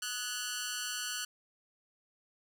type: tone with amplitude modulation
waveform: 10% pulse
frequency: 1480 Hz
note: F#6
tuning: in tune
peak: -23 dBFS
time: 0.02-1.25 s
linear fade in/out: 5 ms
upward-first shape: sine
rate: 224 Hz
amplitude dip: 90%
effects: none